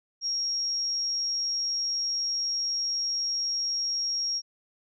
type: tone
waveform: sine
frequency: 5588 Hz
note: F8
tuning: in tune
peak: -26 dBFS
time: 0.21-4.42 s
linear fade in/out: 50 ms
effects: none